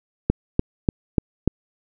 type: click train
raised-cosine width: 3 ms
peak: -3 dBFS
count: 5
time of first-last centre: 0.3-1.476 s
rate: 3.4 Hz
effects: none